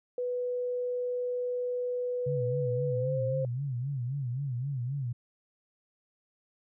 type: tone with pitch glide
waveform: sine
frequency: 493.9 to 526.3 Hz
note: B4 to C5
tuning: 0 to +10 cents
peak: -29 dBFS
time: 0.18-3.45 s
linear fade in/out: 2 ms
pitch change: +110 cents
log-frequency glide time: 2.89-3.18 s
type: tone with vibrato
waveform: sine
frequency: 130.81 Hz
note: C3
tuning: in tune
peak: -30 dBFS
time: 2.26-5.13 s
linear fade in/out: 10 ms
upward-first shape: sine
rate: 3.8 Hz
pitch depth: 160 cents each way
effects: none